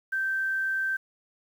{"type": "tone with quantisation", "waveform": "sine", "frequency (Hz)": 1558, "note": "G6", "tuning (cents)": -11, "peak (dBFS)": -25, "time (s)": [0.12, 0.97], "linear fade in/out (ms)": 10, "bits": 9, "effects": []}